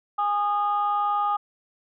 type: tone pair together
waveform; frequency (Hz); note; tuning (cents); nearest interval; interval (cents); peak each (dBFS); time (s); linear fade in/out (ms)
sine; 822.2 / 1231; G#5 / D#6; -18 / -19; perfect fifth; 699; -23; 0.18-1.37; 10
effects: tanh soft clip ceiling -15 dBFS